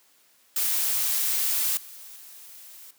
blue noise with level steps, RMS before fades -25 / -44 / -46 dBFS, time 0.56-2.91 s, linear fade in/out 5 ms, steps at 1.77 / 2.16 s, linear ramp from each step 2 ms, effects white hiss -61 dBFS RMS until 2.98 s + high-pass 200 Hz 12 dB/octave

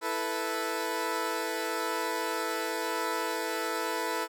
15% pulse chord, E suspended fourth, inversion none, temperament equal, 329.6 / 440 / 493.9 Hz, E4 / A4 / B4, 0 / 0 / 0 cents, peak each -29 / -27 / -28 dBFS, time 0.01-4.28 s, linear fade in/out 50 ms, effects none

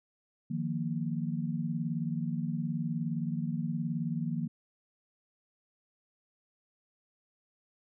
sine chord, Eb suspended second, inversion none, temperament equal, 155.56 / 174.61 / 233.1 Hz, Eb3 / F3 / Bb3, 0 / 0 / 0 cents, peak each -34 / -35 / -35 dBFS, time 0.5-4.48 s, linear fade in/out 10 ms, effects none

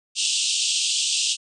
pink band-pass noise, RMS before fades -23 dBFS, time 0.15-1.37 s, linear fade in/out 50 ms, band 2700 to 8800 Hz, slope 96 dB/octave, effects none

